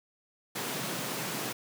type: high-pass noise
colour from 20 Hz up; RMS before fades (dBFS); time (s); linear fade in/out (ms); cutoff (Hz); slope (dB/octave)
pink; -35; 0.55-1.53; 10; 120; 96
effects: none

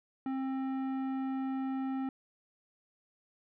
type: tone with tanh clipping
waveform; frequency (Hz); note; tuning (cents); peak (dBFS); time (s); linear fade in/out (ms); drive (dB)
sine; 265.5; C4; +25; -34; 0.26-2.09; 2; 13
effects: none

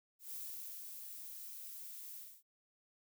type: noise with ADSR envelope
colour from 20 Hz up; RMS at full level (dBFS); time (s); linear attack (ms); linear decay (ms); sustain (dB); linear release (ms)
violet; -45; 0.19-2.43; 140; 510; -4; 260
effects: none

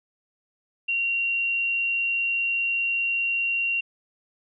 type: tone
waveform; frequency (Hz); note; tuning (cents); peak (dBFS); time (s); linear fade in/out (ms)
sine; 2755; F7; -24; -22; 0.88-3.81; 10
effects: none

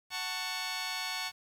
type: chord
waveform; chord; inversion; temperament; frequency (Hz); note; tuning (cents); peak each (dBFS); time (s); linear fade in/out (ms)
10% pulse; F# minor; none; just; 740 / 888 / 1110; F#5 / A5 / C#6; 0 / +16 / +2; -31; 0.1-1.32; 50
effects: low-pass 12000 Hz 12 dB/octave + 10-bit

